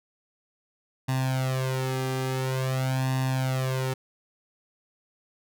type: tone with flanger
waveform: sawtooth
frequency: 130.81 Hz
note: C3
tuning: in tune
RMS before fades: -27 dBFS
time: 1.08-3.94 s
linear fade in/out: 10 ms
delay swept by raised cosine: 1.1 to 2.5 ms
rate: 0.48 Hz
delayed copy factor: +1
effects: none